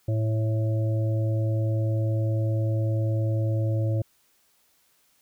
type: harmonic tone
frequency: 110 Hz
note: A2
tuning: in tune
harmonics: 1 / 3 / 5 / 6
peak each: -22 / -34 / -34 / -42 dBFS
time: 0.08-4.02 s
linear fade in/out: 5 ms
effects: white hiss -65 dBFS RMS until 5.21 s